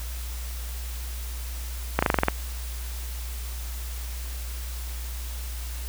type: slowing click train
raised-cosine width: 0.5 ms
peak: -4 dBFS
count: 8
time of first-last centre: 1.99-2.284 s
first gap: 35 ms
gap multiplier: 1.06
effects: added 60 Hz sine -31 dBFS peak until 5.88 s + white hiss -41 dBFS RMS until 5.88 s